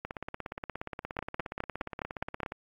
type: two click trains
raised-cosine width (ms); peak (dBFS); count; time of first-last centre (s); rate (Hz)
0.5; -21 / -16; 43 / 7; 0.05-2.521 / 1.19-2.432; 17 / 4.83
effects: AAC 64 kbps